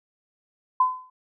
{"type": "tone with exponential decay", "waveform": "sine", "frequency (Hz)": 1018, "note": "C6", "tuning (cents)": -48, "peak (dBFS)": -13, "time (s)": [0.8, 1.1], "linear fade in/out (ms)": 5, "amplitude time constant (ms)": 64, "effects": []}